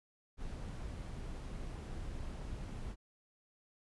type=noise; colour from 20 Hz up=brown; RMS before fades=-43 dBFS; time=0.37-2.96 s; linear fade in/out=50 ms; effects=resampled to 24000 Hz